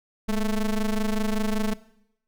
square ring-modulated tone, 110.3 Hz, A2, 5 cents sharp, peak -20 dBFS, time 0.28-1.74 s, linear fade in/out 10 ms, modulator 97.7 Hz, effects noise-tail reverb RT60 0.8 s tail -19 dB re dry

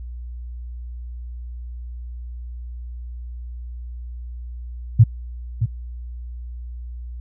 sine tone with echo, 112.2 Hz, A2, 34 cents sharp, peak -5 dBFS, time 4.99-5.04 s, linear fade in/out 10 ms, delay 620 ms, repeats 1, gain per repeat -10 dB, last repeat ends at 5.66 s, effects added 60 Hz sine -30 dBFS peak until 7.2 s

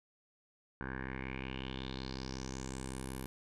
10% pulse tone with low-pass filter sweep, 65.41 Hz, C2, in tune, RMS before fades -42 dBFS, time 0.81-3.26 s, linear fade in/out 0 ms, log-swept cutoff 1500 to 12000 Hz, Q 5, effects none

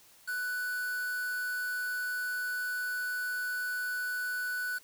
triangle tone with quantisation, 1487 Hz, F#6, 8 cents sharp, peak -30 dBFS, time 0.27-4.79 s, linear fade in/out 20 ms, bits 7, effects white hiss -59 dBFS RMS until 4.83 s

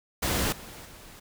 pink noise with level steps, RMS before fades -27 / -44 / -48 dBFS, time 0.22-1.2 s, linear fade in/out 10 ms, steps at 0.52 / 0.85 s, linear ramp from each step 5 ms, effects none

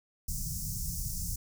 pink band-stop noise, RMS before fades -35 dBFS, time 0.28-1.36 s, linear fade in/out 5 ms, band 180 to 5400 Hz, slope 48 dB/octave, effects none

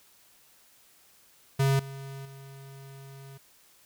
square tone with level steps, 136.4 Hz, C#3, 28 cents flat, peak -22 / -39 / -45 dBFS, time 1.59-3.38 s, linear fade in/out 10 ms, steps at 1.79 / 2.25 s, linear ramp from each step 5 ms, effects white hiss -60 dBFS RMS until 3.85 s

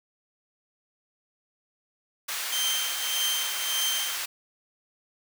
pink high-pass noise, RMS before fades -32 dBFS, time 2.28-4.26 s, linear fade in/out 10 ms, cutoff 1400 Hz, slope 12 dB/octave
sawtooth tone with tremolo, 3136 Hz, G7, in tune, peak -21 dBFS, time 2.52-4.16 s, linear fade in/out 5 ms, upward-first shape triangle, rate 1.7 Hz, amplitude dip 75%
effects none

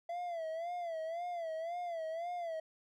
triangle tone with vibrato, 673 Hz, E5, 36 cents sharp, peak -35 dBFS, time 0.09-2.6 s, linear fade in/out 5 ms, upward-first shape sine, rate 1.9 Hz, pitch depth 98 cents each way, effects none

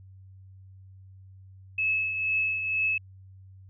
sine tone with tremolo, 2594 Hz, E7, 28 cents flat, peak -22 dBFS, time 1.78-2.98 s, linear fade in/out 5 ms, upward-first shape triangle, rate 2.1 Hz, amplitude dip 55%, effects added 95 Hz sine -47 dBFS peak until 3.69 s

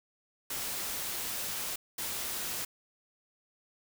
white noise bursts at uneven times, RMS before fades -36 dBFS, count 2, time 0.5-1.76 / 1.98-2.65 s, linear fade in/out 5 ms, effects none

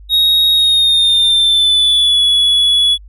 triangle tone with pitch glide, 3766 to 3394 Hz, A#7 to G#7, +17 to +37 cents, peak -7 dBFS, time 0.09-2.98 s, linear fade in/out 50 ms, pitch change -180 cents, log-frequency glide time 0.53-2.23 s, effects added 50 Hz sine -34 dBFS peak until 3.08 s

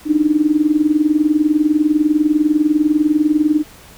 sine tone with tremolo, 303.4 Hz, D#4, 44 cents flat, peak -7 dBFS, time 0.05-3.64 s, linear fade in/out 50 ms, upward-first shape triangle, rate 20 Hz, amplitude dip 90%, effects pink hiss -42 dBFS RMS until 3.97 s

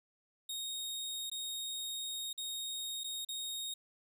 sawtooth tone with dropouts, 3729 Hz, A#7, in tune, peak -35 dBFS, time 0.49-3.74 s, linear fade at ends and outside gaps 5 ms, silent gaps 1.299-1.315 / 2.33-2.377 / 3.036-3.042 / 3.249-3.287 s, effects none

